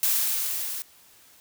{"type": "noise with level ramp", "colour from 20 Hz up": "blue", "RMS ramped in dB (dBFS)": [-22, -33], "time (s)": [0.03, 0.82], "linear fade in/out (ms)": 0, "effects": ["white hiss -55 dBFS RMS until 1.4 s"]}